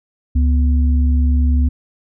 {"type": "tone pair together", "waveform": "sine", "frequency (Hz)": [70.25, 246.9], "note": ["C#2", "B3"], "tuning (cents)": [24, 0], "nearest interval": "octave + minor seventh", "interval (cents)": 2176, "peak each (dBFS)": [-11, -22], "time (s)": [0.35, 1.69], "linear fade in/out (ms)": 10, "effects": []}